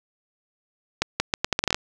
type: accelerating click train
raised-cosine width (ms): 0.2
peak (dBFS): -3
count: 11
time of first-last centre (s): 1.02-1.745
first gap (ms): 180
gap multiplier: 0.77
effects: none